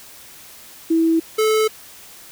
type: tone pair in turn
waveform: sine / square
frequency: 326.9 / 434.6 Hz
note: E4 / A4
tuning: -14 / -21 cents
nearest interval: perfect fourth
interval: 493 cents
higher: second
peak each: -13 / -15 dBFS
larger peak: first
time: 0.9-1.2 / 1.38-1.68 s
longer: neither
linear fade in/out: 10 ms
effects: white hiss -42 dBFS RMS until 2.31 s